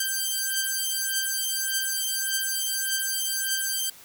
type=beating tone pair; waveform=5% pulse; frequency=1568 / 1569.7 Hz; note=G6 / G6; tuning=0 / +2 cents; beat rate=1.7 Hz; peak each=-17 dBFS; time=0-3.9 s; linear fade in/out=5 ms; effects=white hiss -49 dBFS RMS until 4.04 s